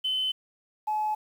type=tone pair in turn; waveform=sine; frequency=3045 / 854.5 Hz; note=F#7 / G#5; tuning=+49 / +49 cents; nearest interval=octave + minor seventh; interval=2200 cents; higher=first; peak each=-24 dBFS; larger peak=neither; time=0.04-0.32 / 0.87-1.15 s; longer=neither; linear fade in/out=10 ms; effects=tanh soft clip ceiling -20 dBFS + 9-bit